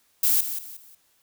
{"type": "noise with echo", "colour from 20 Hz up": "violet", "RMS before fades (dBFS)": -20, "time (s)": [0.23, 0.41], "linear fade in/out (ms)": 5, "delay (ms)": 180, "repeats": 3, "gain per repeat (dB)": -10, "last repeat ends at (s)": 0.95, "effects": ["white hiss -65 dBFS RMS until 1.22 s"]}